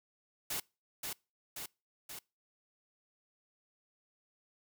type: noise with echo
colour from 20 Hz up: white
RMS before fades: -37 dBFS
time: 0.5-0.6 s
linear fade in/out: 5 ms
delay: 530 ms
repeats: 3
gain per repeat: -3 dB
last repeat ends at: 2.19 s
effects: noise-tail reverb RT60 0.3 s tail -25 dB re dry